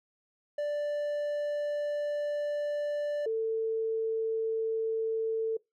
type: tone pair in turn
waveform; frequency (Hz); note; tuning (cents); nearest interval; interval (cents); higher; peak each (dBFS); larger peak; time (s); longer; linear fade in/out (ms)
triangle / sine; 587.3 / 446.3; D5 / A4; 0 / +25; perfect fourth; 475; first; -27; neither; 0.58-3.26 / 3.26-5.57; first; 5
effects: noise-tail reverb RT60 0.2 s tail -23 dB re dry